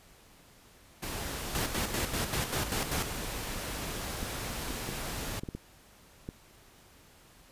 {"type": "noise", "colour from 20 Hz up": "pink", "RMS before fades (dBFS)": -37, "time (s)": [1.02, 5.4], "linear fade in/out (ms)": 10}
{"type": "noise bursts", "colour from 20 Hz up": "pink", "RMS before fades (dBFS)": -32, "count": 8, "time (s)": [1.55, 3.025], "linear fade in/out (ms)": 0, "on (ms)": 110, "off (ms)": 85}
{"type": "clicks", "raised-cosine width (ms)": 3, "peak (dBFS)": -24, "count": 7, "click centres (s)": [4.229, 4.706, 4.89, 5.435, 5.488, 5.55, 6.289]}
{"effects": ["pink hiss -58 dBFS RMS until 7.51 s", "resampled to 32000 Hz"]}